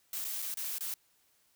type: noise with dropouts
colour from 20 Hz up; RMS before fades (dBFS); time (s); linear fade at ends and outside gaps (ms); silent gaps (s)
blue; -37; 0.13-0.94; 2; 0.244-0.248 / 0.42-0.423 / 0.542-0.571 / 0.784-0.807
effects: white hiss -70 dBFS RMS until 1.55 s